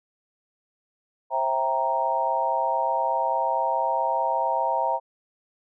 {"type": "chord", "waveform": "sine", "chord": "C dominant seventh", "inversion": "none", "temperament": "equal with one note detuned", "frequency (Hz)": [530.6, 659.3, 784, 932.3], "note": ["C5", "E5", "G5", "Bb5"], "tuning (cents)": [24, 0, 0, 0], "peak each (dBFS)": [-30, -28, -28, -24], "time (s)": [1.3, 5], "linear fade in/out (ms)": 50, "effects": []}